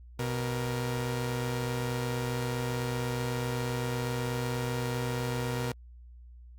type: tone pair together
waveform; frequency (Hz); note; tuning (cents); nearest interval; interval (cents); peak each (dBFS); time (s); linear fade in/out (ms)
sawtooth; 124.59 / 470.4; B2 / A#4; +16 / +16; octave + major seventh; 2300; -27 / -32; 0.19-5.72; 5
effects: added 60 Hz sine -47 dBFS peak until 6.58 s + Opus 48 kbps